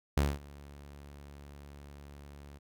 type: tone with ADSR envelope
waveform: sawtooth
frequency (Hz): 71.4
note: D2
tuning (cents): -48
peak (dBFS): -20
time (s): 0.17-2.59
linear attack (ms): 4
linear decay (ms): 210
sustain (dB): -24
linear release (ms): 21
effects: none